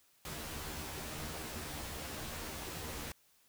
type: noise with comb filter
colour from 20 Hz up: pink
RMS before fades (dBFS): -43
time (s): 0.25-3.12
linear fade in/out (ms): 2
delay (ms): 13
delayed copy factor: +0.75
effects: white hiss -69 dBFS RMS until 3.48 s